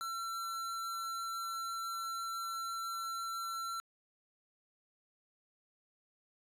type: tone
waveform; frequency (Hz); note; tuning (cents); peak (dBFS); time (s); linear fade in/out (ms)
square; 1351; E6; +42; -38; 0.01-3.8; 0
effects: resampled to 32000 Hz

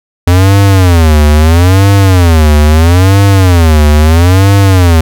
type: tone with vibrato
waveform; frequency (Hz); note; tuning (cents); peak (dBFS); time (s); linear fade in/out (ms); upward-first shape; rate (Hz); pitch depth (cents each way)
square; 86.2; F2; -22; -3; 0.27-5.01; 5; sine; 0.76; 250
effects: none

